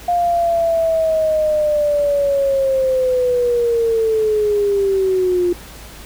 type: linear sweep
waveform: sine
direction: down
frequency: 706 to 349.2 Hz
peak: -13 dBFS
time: 0.08-5.53 s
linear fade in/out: 5 ms
effects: added 54 Hz sine -39 dBFS peak until 6.05 s + pink hiss -38 dBFS RMS until 6.05 s